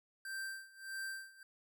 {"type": "tone with tremolo", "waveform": "square", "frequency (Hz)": 1568, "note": "G6", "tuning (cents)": 0, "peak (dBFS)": -40, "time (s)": [0.25, 1.43], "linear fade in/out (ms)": 2, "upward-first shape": "sine", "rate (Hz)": 1.6, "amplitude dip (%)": 90, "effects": []}